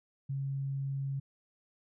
sine tone, 137.1 Hz, C#3, 19 cents flat, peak -32 dBFS, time 0.29-1.2 s, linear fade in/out 10 ms, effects none

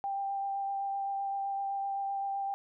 sine tone with vibrato, 790 Hz, G5, 13 cents sharp, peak -31 dBFS, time 0.04-2.54 s, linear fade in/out 0 ms, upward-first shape sine, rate 7.8 Hz, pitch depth 12 cents each way, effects none

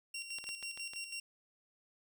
20% pulse tone with tremolo, 2751 Hz, F7, 27 cents flat, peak -35 dBFS, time 0.14-1.2 s, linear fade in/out 5 ms, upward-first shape square, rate 6.1 Hz, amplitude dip 55%
clicks, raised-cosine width 0.2 ms, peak -31 dBFS, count 6, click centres 0.386 / 0.441 / 0.49 / 0.627 / 0.775 / 0.935 s
effects none

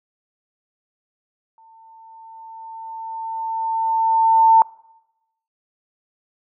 sine tone with exponential growth, 898 Hz, A5, 35 cents sharp, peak -7 dBFS, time 1.58-4.62 s, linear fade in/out 1 ms, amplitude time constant 660 ms, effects noise-tail reverb RT60 0.9 s tail -24 dB re dry

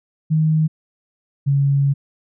sine tone pair in turn, 156.8 / 139.69 Hz, D#3 / C#3, +14 / +14 cents, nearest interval major second, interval 200 cents, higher first, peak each -13 dBFS, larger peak neither, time 0.3-0.68 / 1.46-1.94 s, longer second, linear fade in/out 20 ms, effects none

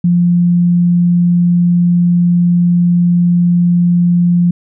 sine tone, 174.61 Hz, F3, in tune, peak -7 dBFS, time 0.04-4.51 s, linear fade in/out 5 ms, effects none

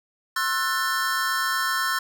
square chord, F# half-diminished seventh, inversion second, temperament just, 1065.6 / 1332 / 1480 / 1776 Hz, C6 / E6 / F#6 / A6, +31 / +18 / 0 / +16 cents, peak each -29 dBFS, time 0.36-1.99 s, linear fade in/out 5 ms, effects none

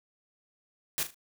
white noise with echo, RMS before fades -30 dBFS, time 0.98-1.03 s, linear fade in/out 0 ms, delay 38 ms, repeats 3, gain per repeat -10 dB, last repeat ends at 1.144 s, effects none

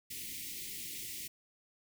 white band-stop noise, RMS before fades -43 dBFS, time 0.1-1.28 s, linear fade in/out 10 ms, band 420 to 1900 Hz, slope 96 dB/octave, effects none

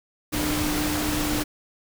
sine tone in noise, 300.6 Hz, D4, 40 cents sharp, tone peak -26 dBFS, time 0.32-1.44 s, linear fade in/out 20 ms, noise pink, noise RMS -27 dBFS, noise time 0.32-1.44 s, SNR -2 dB, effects none

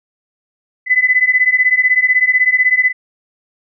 sine beating tone pair, 2000 / 2016 Hz, B6 / B6, +21 / +35 cents, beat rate 16 Hz, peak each -13 / -12 dBFS, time 0.86-2.93 s, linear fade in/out 50 ms, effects none

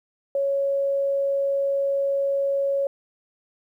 sine tone, 554.4 Hz, C#5, in tune, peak -20 dBFS, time 0.35-2.87 s, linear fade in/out 2 ms, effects 10-bit

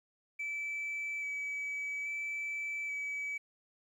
sine tone with vibrato, 2300 Hz, D7, 37 cents flat, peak -33 dBFS, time 0.39-3.38 s, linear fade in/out 10 ms, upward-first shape square, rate 0.6 Hz, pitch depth 11 cents each way, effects tanh soft clip ceiling -33 dBFS + 11-bit

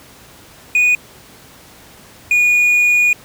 triangle tone pair in turn, 2469 / 2449 Hz, D#7 / D#7, -14 / -28 cents, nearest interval unison, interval 14 cents, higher first, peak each -8 dBFS, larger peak neither, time 0.75-0.95 / 2.31-3.13 s, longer second, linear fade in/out 2 ms, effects pink hiss -42 dBFS RMS until 3.24 s + high-pass 60 Hz 12 dB/octave

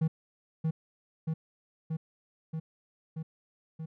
triangle tone with echo, 159.7 Hz, D#3, 45 cents sharp, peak -22 dBFS, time 0.01-0.08 s, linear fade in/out 10 ms, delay 630 ms, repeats 6, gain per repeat -2 dB, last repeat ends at 3.86 s, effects none

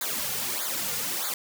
white noise with flanger, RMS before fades -30 dBFS, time 0.01-1.34 s, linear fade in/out 2 ms, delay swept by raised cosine 0.35 to 3.15 ms, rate 1.6 Hz, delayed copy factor -0.9, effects none

